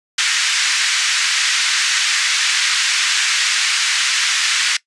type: band-pass noise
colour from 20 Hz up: pink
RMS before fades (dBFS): -17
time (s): 0.18-4.77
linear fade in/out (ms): 5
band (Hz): 1600 to 7400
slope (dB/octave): 24
effects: noise-tail reverb RT60 0.1 s tail -20 dB re dry + resampled to 24000 Hz